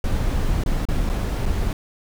brown noise with dropouts, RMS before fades -21 dBFS, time 0.04-1.73 s, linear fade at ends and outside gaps 2 ms, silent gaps 0.637-0.661 / 0.853-0.886 / 1.093-1.097 / 1.456-1.46 s, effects none

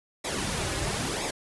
pink noise with flanger, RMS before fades -30 dBFS, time 0.24-1.31 s, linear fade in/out 10 ms, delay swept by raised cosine 0.67 to 4.47 ms, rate 1 Hz, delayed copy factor -0.65, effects resampled to 24000 Hz

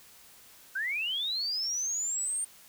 sine linear sweep, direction up, 1480 to 8870 Hz, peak -29 dBFS, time 0.75-2.45 s, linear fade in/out 10 ms, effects white hiss -55 dBFS RMS until 2.68 s

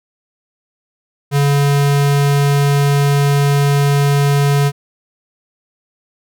square tone, 142 Hz, C#3, 42 cents sharp, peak -11 dBFS, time 1.31-4.72 s, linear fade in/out 50 ms, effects none

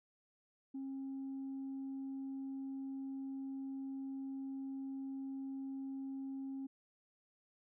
sine tone, 270 Hz, C#4, 45 cents flat, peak -39 dBFS, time 0.74-6.67 s, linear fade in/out 10 ms, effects tanh soft clip ceiling -38 dBFS

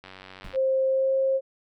click train, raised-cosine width 0.3 ms, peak -27 dBFS, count 50, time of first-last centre 0.04-0.559 s, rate 94.5 Hz
brown noise with exponential decay, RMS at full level -36 dBFS, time 0.44-0.65 s, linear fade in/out 5 ms, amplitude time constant 44 ms
sine tone with pitch glide, 529 to 534.2 Hz, C5 to C5, +19 to +36 cents, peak -20 dBFS, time 0.53-1.41 s, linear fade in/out 50 ms, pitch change +17 cents, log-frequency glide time 0.87-1.14 s
effects none

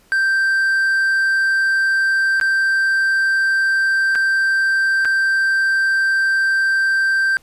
triangle tone with dropouts, 1568 Hz, G6, in tune, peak -12 dBFS, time 0.12-7.37 s, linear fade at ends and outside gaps 0 ms, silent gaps 2.4-2.412 / 4.152-4.156 / 5.049-5.054 s, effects pink hiss -54 dBFS RMS until 7.42 s + resampled to 32000 Hz

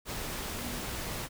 sine tone in noise, 241.3 Hz, B3, 40 cents flat, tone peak -42 dBFS, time 0.56-0.84 s, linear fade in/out 50 ms, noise pink, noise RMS -37 dBFS, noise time 0.05-1.29 s, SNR -8 dB, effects none

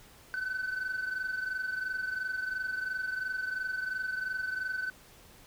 sine tone pair together, 1510.1 / 1533 Hz, F#6 / G6, +35 / -39 cents, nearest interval unison, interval 26 cents, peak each -31 / -35 dBFS, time 0.34-4.9 s, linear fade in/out 0 ms, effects tanh soft clip ceiling -29 dBFS + pink hiss -56 dBFS RMS until 5.46 s

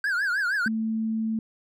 triangle tone with vibrato, 1545 Hz, G6, 26 cents flat, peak -21 dBFS, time 0.04-0.68 s, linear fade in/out 2 ms, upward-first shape triangle, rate 6.4 Hz, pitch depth 200 cents each way
sine tone, 221.7 Hz, A3, 13 cents sharp, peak -24 dBFS, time 0.66-1.39 s, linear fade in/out 2 ms
effects none

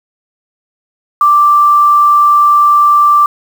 sine tone with quantisation, 1175 Hz, D6, 1 cent sharp, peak -4 dBFS, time 1.21-3.26 s, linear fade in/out 2 ms, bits 5, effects none

